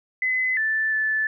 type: tone with pitch steps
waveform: sine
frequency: 2027 / 1760 / 1746 Hz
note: B6 / A6 / A6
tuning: +45 / 0 / -14 cents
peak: -20 dBFS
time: 0.22-1.27 s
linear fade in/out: 2 ms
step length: 350 ms
effects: none